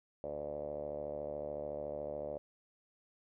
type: tone with low-pass filter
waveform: 5% pulse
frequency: 73.8 Hz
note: D2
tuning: 9 cents sharp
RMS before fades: -41 dBFS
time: 0.24-2.38 s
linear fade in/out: 0 ms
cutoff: 570 Hz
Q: 8.2
effects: none